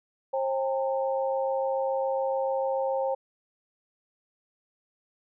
sine tone cluster, 535 / 800 / 907 Hz, C5 / G5 / A#5, +38 / +35 / -48 cents, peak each -26 / -32 / -35 dBFS, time 0.33-3.15 s, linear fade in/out 10 ms, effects none

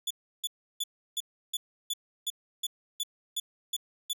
sawtooth tone bursts, 3458 Hz, A7, 31 cents flat, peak -26 dBFS, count 12, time 0.07-4.132 s, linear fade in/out 5 ms, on 36 ms, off 330 ms, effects 11-bit

